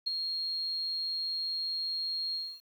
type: tone with ADSR envelope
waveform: sine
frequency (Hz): 4255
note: C8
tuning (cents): +28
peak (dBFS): -25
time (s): 0.06-2.61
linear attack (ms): 16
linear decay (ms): 6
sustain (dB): -6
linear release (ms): 270
effects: 10-bit